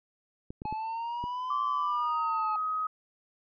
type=clicks; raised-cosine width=3 ms; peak=-26 dBFS; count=5; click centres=0.505 / 0.619 / 0.655 / 0.726 / 1.24 s
type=linear two-way sweep; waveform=triangle; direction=up then down; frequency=850 to 1046.5 to 855 Hz; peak=-30 dBFS; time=0.65-2.56 s; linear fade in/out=2 ms; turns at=1.62 s
type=tone with pitch glide; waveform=sine; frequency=1157 to 1261.7 Hz; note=D6 to D#6; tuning=-26 to +24 cents; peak=-28 dBFS; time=1.5-2.87 s; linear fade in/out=5 ms; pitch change=+150 cents; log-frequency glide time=1.78-2.21 s
effects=resampled to 11025 Hz